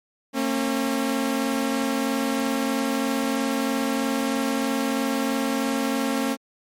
sawtooth tone pair together, 227.9 / 271 Hz, A#3 / C#4, -39 / -39 cents, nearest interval minor third, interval 300 cents, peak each -22 / -20 dBFS, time 0.33-6.37 s, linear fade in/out 50 ms, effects MP3 64 kbps

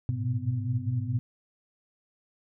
sine tone cluster, 103 / 110.6 / 120.8 / 125.5 / 251.4 Hz, G#2 / A2 / B2 / B2 / B3, -14 / +9 / -38 / +28 / +31 cents, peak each -33 / -36 / -31 / -31 / -38 dBFS, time 0.09-1.19 s, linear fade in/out 0 ms, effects none

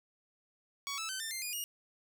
10% pulse tone with pitch steps, 1123 / 1312.5 / 1534.1 / 1793 / 2096 / 2449 / 2863 Hz, C#6 / E6 / G6 / A6 / C7 / D#7 / F7, +22 / -8 / -38 / +32 / +2 / -28 / +42 cents, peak -28 dBFS, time 0.87-1.64 s, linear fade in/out 0 ms, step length 110 ms, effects none

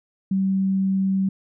sine tone, 192.2 Hz, G3, 34 cents flat, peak -18 dBFS, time 0.31-1.29 s, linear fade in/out 5 ms, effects none

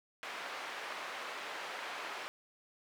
white band-pass noise, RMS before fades -43 dBFS, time 0.23-2.28 s, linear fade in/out 0 ms, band 500 to 2100 Hz, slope 12 dB/octave, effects none

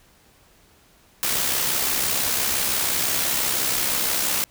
white noise with amplitude modulation, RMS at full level -21 dBFS, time 1.23-4.44 s, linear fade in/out 0 ms, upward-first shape sine, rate 65.9 Hz, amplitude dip 40%, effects pink hiss -56 dBFS RMS until 4.5 s

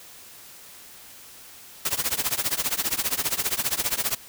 white noise with tremolo, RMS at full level -22 dBFS, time 1.85-4.15 s, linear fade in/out 5 ms, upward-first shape triangle, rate 15 Hz, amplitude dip 100%, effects white hiss -46 dBFS RMS until 4.28 s

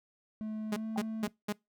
triangle tone with pitch glide, 216.4 to 220.9 Hz, A3 to A3, -29 to +7 cents, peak -33 dBFS, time 0.41-1.28 s, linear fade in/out 0 ms, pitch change +36 cents, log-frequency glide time 0.74-0.85 s
sawtooth tone bursts, 207.7 Hz, G#3, in tune, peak -27 dBFS, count 4, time 0.72-1.526 s, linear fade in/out 5 ms, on 44 ms, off 210 ms
sine tone with exponential decay, 784 Hz, G5, in tune, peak -32 dBFS, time 0.96-1.04 s, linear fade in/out 1 ms, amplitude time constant 17 ms
effects noise-tail reverb RT60 0.2 s tail -24 dB re dry

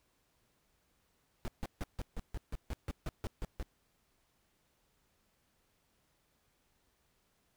brown noise bursts, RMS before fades -37 dBFS, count 13, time 1.45-3.627 s, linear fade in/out 0 ms, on 29 ms, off 150 ms, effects pink hiss -75 dBFS RMS until 7.56 s

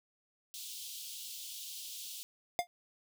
pink high-pass noise, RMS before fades -45 dBFS, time 0.54-2.23 s, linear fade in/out 0 ms, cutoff 3000 Hz, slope 48 dB/octave
square tone with exponential decay, 705 Hz, F5, 16 cents sharp, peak -25 dBFS, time 2.59-2.67 s, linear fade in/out 0 ms, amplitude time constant 16 ms
effects none

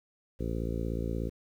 harmonic tone, 56.7 Hz, A#1, 47 cents flat, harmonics 1 / 2 / 3 / 4 / 5 / 6 / 7 / 8 / 9, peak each -34 / -37 / -39 / -40 / -41 / -42 / -42 / -43 / -44 dBFS, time 0.39-1.3 s, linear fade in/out 20 ms, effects 10-bit

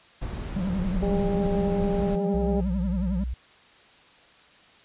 brown noise, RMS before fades -31 dBFS, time 0.21-2.16 s, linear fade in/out 10 ms
triangle tone with vibrato, 185.8 Hz, F#3, 7 cents sharp, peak -23 dBFS, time 0.56-3.24 s, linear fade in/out 5 ms, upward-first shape triangle, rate 11 Hz, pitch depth 160 cents each way
harmonic tone, 201.4 Hz, G3, 47 cents sharp, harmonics 1 / 2 / 3 / 4, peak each -35 / -27 / -33 / -36 dBFS, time 1.02-2.61 s, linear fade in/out 10 ms
sine tone, 61.74 Hz, B1, in tune, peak -27 dBFS, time 2.34-3.34 s, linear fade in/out 5 ms
effects white hiss -54 dBFS RMS until 4.84 s + resampled to 8000 Hz

